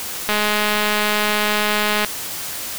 click train, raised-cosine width 0.3 ms, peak -3 dBFS, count 370, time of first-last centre 0.29-2.047 s, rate 210 Hz, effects white hiss -28 dBFS RMS until 2.78 s

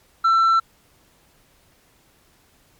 sine tone with tanh clipping, 1340 Hz, E6, 28 cents sharp, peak -14 dBFS, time 0.24-0.6 s, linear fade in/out 10 ms, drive 3 dB, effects pink hiss -58 dBFS RMS until 2.79 s + MP3 96 kbps

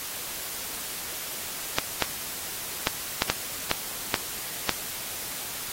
clicks, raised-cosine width 0.2 ms, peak -3 dBFS, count 8, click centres 1.785 / 2.023 / 2.871 / 3.221 / 3.3 / 3.714 / 4.142 / 4.693 s, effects white hiss -35 dBFS RMS until 5.72 s + AAC 48 kbps

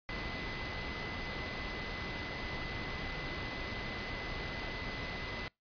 sine tone in noise, 2017 Hz, B6, 36 cents sharp, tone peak -44 dBFS, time 0.09-5.48 s, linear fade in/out 0 ms, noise pink, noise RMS -40 dBFS, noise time 0.09-5.48 s, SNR -7 dB, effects noise-tail reverb RT60 0.2 s tail -26 dB re dry + resampled to 11025 Hz

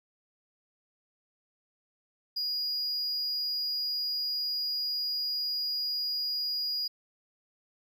triangle tone, 4881 Hz, D#8, 34 cents flat, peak -28 dBFS, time 2.36-6.88 s, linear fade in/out 10 ms, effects none

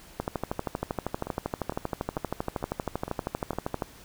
two click trains, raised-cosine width 1 ms, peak -20 / -14 dBFS, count 6 / 47, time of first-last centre 1.27-3.532 / 0.2-3.822 s, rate 2.21 / 12.7 Hz, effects pink hiss -51 dBFS RMS until 4.04 s

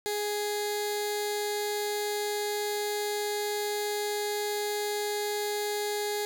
15% pulse tone with notch filter, 415.3 Hz, G#4, in tune, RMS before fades -31 dBFS, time 0.06-6.25 s, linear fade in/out 0 ms, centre 1200 Hz, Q 0.81, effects none

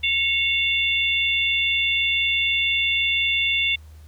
sine tone cluster, 2185 / 2761 / 3515 Hz, C#7 / F7 / A7, -26 / -20 / -2 cents, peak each -23 dBFS, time 0.03-3.76 s, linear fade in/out 10 ms, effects added 77 Hz sine -41 dBFS peak until 4.07 s + pink hiss -57 dBFS RMS until 4.07 s

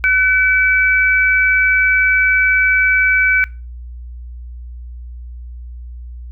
sine tone pair together, 1509 / 2295 Hz, F#6 / D7, +34 / -40 cents, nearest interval perfect fifth, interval 726 cents, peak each -13 dBFS, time 0.04-3.44 s, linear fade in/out 0 ms, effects noise-tail reverb RT60 0.3 s tail -22 dB re dry + added 60 Hz sine -28 dBFS peak until 6.31 s

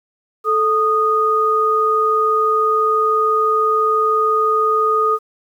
sine tone pair together, 437 / 1236 Hz, A4 / D#6, -12 / -12 cents, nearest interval octave + tritone, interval 1800 cents, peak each -18 / -14 dBFS, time 0.44-5.19 s, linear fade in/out 50 ms, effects 8-bit

